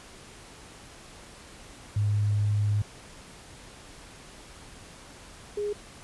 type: tone pair in turn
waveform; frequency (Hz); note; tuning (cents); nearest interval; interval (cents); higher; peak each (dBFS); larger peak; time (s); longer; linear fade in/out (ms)
sine; 103.7 / 413.1; G#2 / G#4; -2 / -9; 2 octaves; 2393; second; -22 / -27; first; 1.96-2.82 / 5.57-5.73; first; 5
effects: pink hiss -48 dBFS RMS until 6.03 s + resampled to 24000 Hz